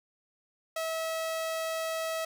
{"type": "tone", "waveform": "sawtooth", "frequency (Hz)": 647, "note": "E5", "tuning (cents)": -32, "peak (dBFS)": -27, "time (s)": [0.76, 2.25], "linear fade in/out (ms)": 5, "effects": []}